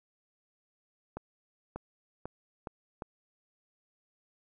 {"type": "accelerating click train", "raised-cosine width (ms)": 1, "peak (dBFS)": -24, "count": 5, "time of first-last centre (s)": [1.17, 3.022], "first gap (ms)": 590, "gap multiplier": 0.84, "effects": []}